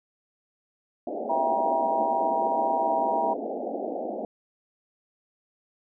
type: band-pass noise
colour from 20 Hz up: white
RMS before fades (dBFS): -32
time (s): 1.07-4.25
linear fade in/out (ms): 2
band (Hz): 210 to 780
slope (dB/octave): 96
type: chord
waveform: sine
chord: E diminished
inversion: none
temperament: just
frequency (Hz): 659.3 / 791.1 / 949.3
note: E5 / G5 / Bb5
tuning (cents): 0 / +16 / +31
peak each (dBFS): -27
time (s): 1.29-3.34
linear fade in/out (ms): 10
effects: none